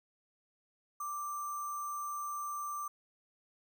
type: tone with sample-and-hold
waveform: sine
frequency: 1174.7 Hz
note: D6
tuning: in tune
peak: -36 dBFS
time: 1-2.88 s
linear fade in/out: 5 ms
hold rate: 7350 Hz
effects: none